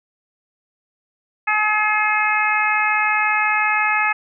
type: harmonic tone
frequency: 425.6 Hz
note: G#4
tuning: 42 cents sharp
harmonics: 2 / 3 / 4 / 5 / 6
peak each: -22 / -22 / -22 / -22 / -22 dBFS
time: 1.47-4.13 s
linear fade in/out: 10 ms
effects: none